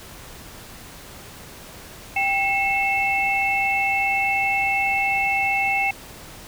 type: tone cluster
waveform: sine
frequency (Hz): 787 / 2175 / 2655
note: G5 / C#7 / E7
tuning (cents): +7 / -33 / +12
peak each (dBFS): -23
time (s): 2.16-5.91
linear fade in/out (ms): 5
effects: pink hiss -41 dBFS RMS until 6.47 s